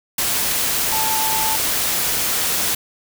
sine tone in noise, 880 Hz, A5, in tune, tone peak -22 dBFS, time 0.92-1.56 s, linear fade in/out 5 ms, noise white, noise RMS -20 dBFS, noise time 0.18-2.75 s, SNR -5 dB, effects none

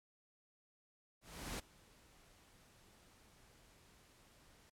pink noise with ADSR envelope, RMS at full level -43 dBFS, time 1.21-4.7 s, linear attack 380 ms, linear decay 13 ms, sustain -23 dB, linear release 8 ms, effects noise-tail reverb RT60 0.1 s tail -26 dB re dry + low-pass 12000 Hz 12 dB/octave

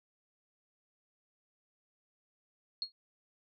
sine tone with exponential decay, 4300 Hz, C8, 47 cents sharp, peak -29 dBFS, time 2.82-2.92 s, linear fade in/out 1 ms, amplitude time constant 20 ms, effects none

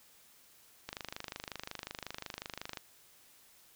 click train, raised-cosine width 0.2 ms, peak -22 dBFS, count 49, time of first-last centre 0.89-2.772 s, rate 25.5 Hz, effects white hiss -62 dBFS RMS until 3.75 s

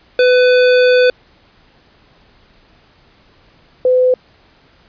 square / sine tone pair in turn, 500 / 506.7 Hz, B4 / B4, +21 / +44 cents, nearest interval unison, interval 23 cents, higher second, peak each -8 dBFS, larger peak neither, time 0.19-1.1 / 3.85-4.14 s, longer first, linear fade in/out 2 ms, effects pink hiss -50 dBFS RMS until 4.88 s + resampled to 11025 Hz

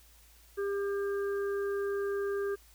harmonic tone, 399.8 Hz, G4, 34 cents sharp, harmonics 1 / 3 / 4, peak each -30 / -44 / -43 dBFS, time 0.57-2.56 s, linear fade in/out 20 ms, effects added 56 Hz sine -59 dBFS peak until 2.74 s + white hiss -61 dBFS RMS until 2.74 s

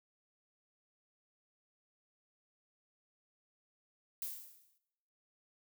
violet noise with exponential decay, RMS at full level -38 dBFS, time 4.22-4.78 s, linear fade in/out 1 ms, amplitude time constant 120 ms, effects noise-tail reverb RT60 0.9 s tail -19 dB re dry

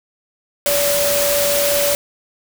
sine tone in noise, 574 Hz, D5, 40 cents flat, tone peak -17 dBFS, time 0.66-1.95 s, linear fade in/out 0 ms, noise white, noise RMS -19 dBFS, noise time 0.66-1.95 s, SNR -1 dB, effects none

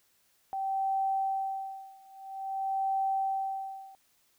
sine tone with tremolo, 775 Hz, G5, 20 cents flat, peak -26 dBFS, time 0.53-3.95 s, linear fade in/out 0 ms, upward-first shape sine, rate 0.5 Hz, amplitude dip 95%, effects white hiss -69 dBFS RMS until 4.38 s

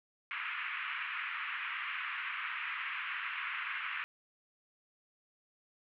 white band-pass noise, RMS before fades -39 dBFS, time 0.31-4.04 s, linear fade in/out 0 ms, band 1100 to 2700 Hz, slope 48 dB/octave, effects none

